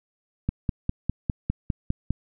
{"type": "click train", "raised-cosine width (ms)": 5, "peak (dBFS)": -11, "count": 9, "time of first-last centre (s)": [0.49, 2.106], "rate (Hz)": 4.95, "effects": []}